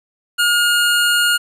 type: tone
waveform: 25% pulse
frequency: 1425 Hz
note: F6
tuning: 34 cents sharp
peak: -9 dBFS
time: 0.38-1.38 s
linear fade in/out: 20 ms
effects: resampled to 32000 Hz + 8-bit